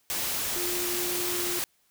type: tone in noise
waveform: sine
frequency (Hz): 353.2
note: F4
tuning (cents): +20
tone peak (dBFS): -33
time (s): 0.56-1.59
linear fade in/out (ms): 0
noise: white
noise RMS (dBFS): -30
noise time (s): 0.1-1.64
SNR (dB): -6
effects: white hiss -68 dBFS RMS until 1.9 s